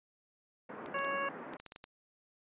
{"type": "band-pass noise", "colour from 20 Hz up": "pink", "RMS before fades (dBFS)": -46, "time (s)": [0.69, 1.57], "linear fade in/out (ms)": 5, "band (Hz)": [190, 1700], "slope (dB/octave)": 24}
{"type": "clicks", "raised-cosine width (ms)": 0.2, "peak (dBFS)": -30, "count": 9, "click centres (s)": [0.861, 0.989, 1.047, 1.536, 1.6, 1.663, 1.721, 1.761, 1.841]}
{"type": "harmonic tone", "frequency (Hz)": 554.4, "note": "C#5", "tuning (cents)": 0, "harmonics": [1, 2, 3, 4, 5], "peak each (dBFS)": [-39, -36, -39, -45, -44], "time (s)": [0.94, 1.29], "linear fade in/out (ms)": 5}
{"effects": ["resampled to 8000 Hz"]}